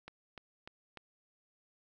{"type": "click train", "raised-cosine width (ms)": 0.3, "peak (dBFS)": -30, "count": 4, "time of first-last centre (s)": [0.08, 0.973], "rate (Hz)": 3.36, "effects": []}